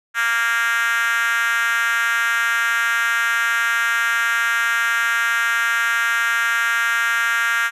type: tone with high-pass filter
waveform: 5% pulse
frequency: 232.3 Hz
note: A#3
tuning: 6 cents flat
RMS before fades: -19 dBFS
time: 0.14-7.71 s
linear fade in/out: 50 ms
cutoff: 1500 Hz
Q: 5.4
effects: resampled to 32000 Hz